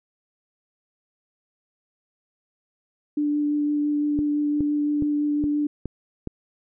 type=tone with vibrato; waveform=sine; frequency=294.6 Hz; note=D4; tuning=6 cents sharp; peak=-20 dBFS; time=3.17-5.67 s; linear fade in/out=5 ms; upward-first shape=sine; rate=5.9 Hz; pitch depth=9 cents each way
type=click train; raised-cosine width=3 ms; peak=-16 dBFS; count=6; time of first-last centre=4.19-6.273 s; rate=2.4 Hz
effects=none